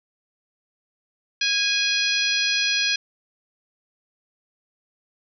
harmonic tone with a mistuned harmonic, 830.6 Hz, G#5, in tune, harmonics 2 / 3 / 4 / 5 / 6 / 7, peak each -28 / -24 / -26 / -26 / -28 / -32 dBFS, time 1.41-2.96 s, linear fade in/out 5 ms, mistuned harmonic 2, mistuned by -18 cents, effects none

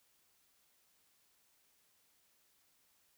silence, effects white hiss -73 dBFS RMS until 3.17 s

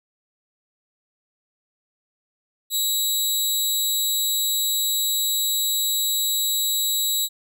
15% pulse tone with amplitude modulation, 3900 Hz, B7, 23 cents flat, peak -11 dBFS, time 2.7-7.29 s, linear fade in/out 50 ms, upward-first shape sine, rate 249 Hz, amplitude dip 45%, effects none

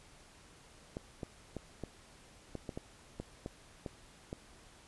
clicks, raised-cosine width 2 ms, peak -26 dBFS, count 11, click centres 0.969 / 1.232 / 1.567 / 1.837 / 2.553 / 2.692 / 2.775 / 3.2 / 3.461 / 3.862 / 4.329 s, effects pink hiss -59 dBFS RMS until 4.87 s + resampled to 24000 Hz

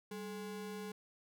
square ring-modulated tone, 311.1 Hz, D#4, in tune, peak -40 dBFS, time 0.11-0.92 s, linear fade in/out 5 ms, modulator 117 Hz, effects none

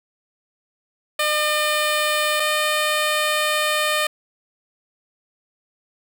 10% pulse tone pair in turn, 604 / 607.8 Hz, D5 / D#5, +48 / -41 cents, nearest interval unison, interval 11 cents, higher second, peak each -10 dBFS, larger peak neither, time 1.19-2.4 / 2.4-4.07 s, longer second, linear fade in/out 5 ms, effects none

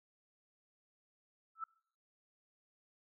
sine tone with exponential growth, 1318 Hz, E6, 1 cent flat, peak -34 dBFS, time 1.55-1.64 s, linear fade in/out 5 ms, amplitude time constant 19 ms, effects noise-tail reverb RT60 0.7 s tail -26 dB re dry

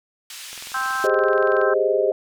pink band-pass noise, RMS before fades -37 dBFS, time 0.3-1.07 s, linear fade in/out 2 ms, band 2500 to 11000 Hz, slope 12 dB/octave
click train, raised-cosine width 0.3 ms, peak -23 dBFS, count 24, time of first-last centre 0.53-1.615 s, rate 21.2 Hz
harmonic tone, 261.6 Hz, C4, in tune, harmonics 3 / 4 / 5 / 6, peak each -31 / -28 / -26 / -25 dBFS, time 0.74-1.74 s, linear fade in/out 5 ms
sine chord, Ab major seventh, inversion third, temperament equal with one note detuned, 392 / 413.9 / 523.3 / 622.3 Hz, G4 / Ab4 / C5 / Eb5, 0 / -6 / 0 / 0 cents, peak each -22 dBFS, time 1.04-2.12 s, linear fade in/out 2 ms
effects none

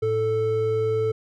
triangle tone pair together, 110 / 440 Hz, A2 / A4, 0 / 0 cents, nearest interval 2 octaves, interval 2400 cents, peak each -26 / -19 dBFS, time 0.02-1.12 s, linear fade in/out 10 ms, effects none

